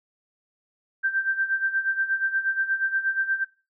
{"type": "tone with tremolo", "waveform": "sine", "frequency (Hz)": 1568, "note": "G6", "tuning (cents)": 0, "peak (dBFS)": -19, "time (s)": [1.03, 3.45], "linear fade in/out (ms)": 20, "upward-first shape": "sine", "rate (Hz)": 8.4, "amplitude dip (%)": 75, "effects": ["noise-tail reverb RT60 0.3 s tail -18 dB re dry"]}